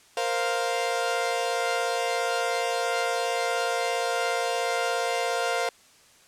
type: chord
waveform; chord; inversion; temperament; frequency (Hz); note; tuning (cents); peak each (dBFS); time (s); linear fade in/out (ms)
sawtooth; Bb suspended second; none; equal; 466.2 / 523.3 / 698.5; Bb4 / C5 / F5; 0 / 0 / 0; -26 / -26 / -24; 0.17-5.69; 2
effects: white hiss -56 dBFS RMS until 6.27 s + low-pass 9000 Hz 12 dB/octave